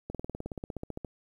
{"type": "slowing click train", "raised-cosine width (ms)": 2, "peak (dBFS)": -23, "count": 17, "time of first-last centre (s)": [0.1, 1.047], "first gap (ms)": 47, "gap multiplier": 1.03, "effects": ["10-bit"]}